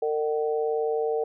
harmonic tone, 151.6 Hz, D#3, 45 cents flat, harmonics 3 / 4 / 5, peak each -24 / -33 / -32 dBFS, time 0.02-1.24 s, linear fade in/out 5 ms, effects none

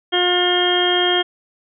harmonic tone, 357 Hz, F4, 38 cents sharp, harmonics 1 / 2 / 3 / 4 / 5 / 6 / 8 / 9, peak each -19 / -22 / -30 / -26 / -25 / -30 / -30 / -18 dBFS, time 0.12-1.23 s, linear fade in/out 20 ms, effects none

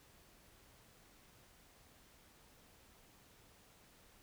silence, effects pink hiss -65 dBFS RMS until 4.22 s

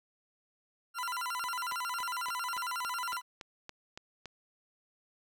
40% pulse tone with vibrato, 1174.7 Hz, D6, in tune, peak -33 dBFS, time 0.94-3.22 s, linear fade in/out 50 ms, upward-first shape square, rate 11 Hz, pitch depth 280 cents each way
click train, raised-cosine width 0.2 ms, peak -26 dBFS, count 11, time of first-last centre 1.44-4.257 s, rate 3.55 Hz
effects none

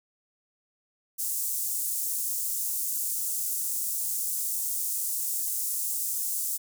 pink high-pass noise, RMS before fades -30 dBFS, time 1.18-6.58 s, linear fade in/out 20 ms, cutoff 7600 Hz, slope 24 dB/octave, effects none

